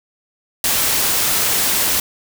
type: noise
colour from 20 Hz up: white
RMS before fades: -17 dBFS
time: 0.64-2 s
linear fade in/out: 2 ms
effects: none